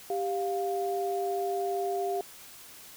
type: tone pair together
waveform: sine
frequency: 394 / 702.4 Hz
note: G4 / F5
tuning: +9 / +10 cents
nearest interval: minor seventh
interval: 1001 cents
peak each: -30 / -31 dBFS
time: 0.1-2.21 s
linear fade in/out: 2 ms
effects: white hiss -49 dBFS RMS until 2.96 s